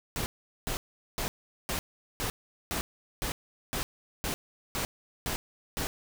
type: noise bursts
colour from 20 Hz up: pink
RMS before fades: -32 dBFS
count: 12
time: 0.16-5.87 s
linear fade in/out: 0 ms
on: 100 ms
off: 410 ms
effects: none